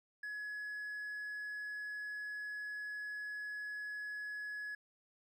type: tone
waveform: triangle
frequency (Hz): 1689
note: G#6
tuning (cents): +29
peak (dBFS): -38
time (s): 0.23-4.75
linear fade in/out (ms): 5
effects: tanh soft clip ceiling -34 dBFS